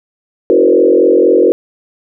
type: tone with frequency modulation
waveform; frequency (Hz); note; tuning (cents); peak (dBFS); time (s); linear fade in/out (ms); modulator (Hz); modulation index
sine; 418.6; G#4; +14; -5; 0.5-1.52; 0; 44.2; 2.3
effects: none